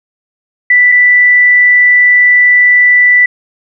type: tone pair in turn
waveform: sine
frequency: 1975.5 / 1975.5 Hz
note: B6 / B6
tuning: 0 / 0 cents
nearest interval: unison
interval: 0 cents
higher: neither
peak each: -3 dBFS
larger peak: neither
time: 0.7-0.92 / 0.92-3.26 s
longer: second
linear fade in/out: 5 ms
effects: none